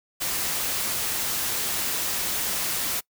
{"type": "noise", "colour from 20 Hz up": "white", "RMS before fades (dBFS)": -27, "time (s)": [0.2, 3.01], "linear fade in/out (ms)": 20, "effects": ["noise-tail reverb RT60 0.1 s tail -24 dB re dry"]}